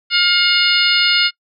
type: harmonic tone with a mistuned harmonic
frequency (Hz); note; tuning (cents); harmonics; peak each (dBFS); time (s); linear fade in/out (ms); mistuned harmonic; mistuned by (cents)
717; F5; +45; 2 / 3 / 4 / 5 / 6 / 7; -19 / -19 / -17 / -21 / -17 / -21; 0.1-1.31; 50; 2; -28
effects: noise-tail reverb RT60 0.1 s tail -22 dB re dry